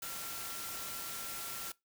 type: tone in noise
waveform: sine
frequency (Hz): 1366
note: F6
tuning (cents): -39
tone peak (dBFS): -49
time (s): 0.02-1.72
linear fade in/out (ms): 5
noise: white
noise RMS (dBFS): -42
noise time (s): 0.02-1.72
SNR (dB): -10
effects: noise-tail reverb RT60 0.2 s tail -22 dB re dry